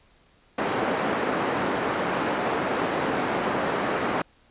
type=band-pass noise; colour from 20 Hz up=pink; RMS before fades=-26 dBFS; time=0.58-4.22 s; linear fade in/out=5 ms; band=270 to 1600 Hz; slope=12 dB/octave; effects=pink hiss -60 dBFS RMS until 4.5 s + resampled to 8000 Hz